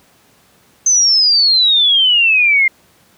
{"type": "exponential sweep", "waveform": "sine", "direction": "down", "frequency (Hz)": [6272, 2093], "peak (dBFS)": -8, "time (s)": [0.86, 2.68], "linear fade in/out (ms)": 5, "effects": ["pink hiss -51 dBFS RMS until 3.17 s", "high-pass 100 Hz 12 dB/octave"]}